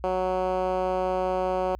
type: tone with band-pass filter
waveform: 10% pulse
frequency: 185 Hz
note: F#3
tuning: in tune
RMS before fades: -26 dBFS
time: 0.04-1.75 s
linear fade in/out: 0 ms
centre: 580 Hz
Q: 1.4
effects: added 60 Hz sine -41 dBFS peak until 1.79 s